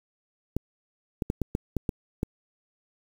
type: clicks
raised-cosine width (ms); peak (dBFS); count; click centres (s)
3; -13; 8; 0.566 / 1.222 / 1.301 / 1.417 / 1.551 / 1.767 / 1.892 / 2.231
effects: 7-bit